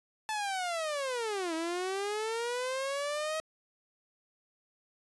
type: linear two-way sweep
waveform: sawtooth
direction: down then up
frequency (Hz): 877 to 318.3 to 637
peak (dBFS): -28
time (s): 0.29-3.4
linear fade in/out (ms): 0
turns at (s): 1.54
effects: resampled to 24000 Hz